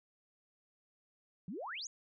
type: exponential sweep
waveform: sine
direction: up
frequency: 160 to 7050 Hz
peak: -40 dBFS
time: 1.48-1.87 s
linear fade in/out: 2 ms
effects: none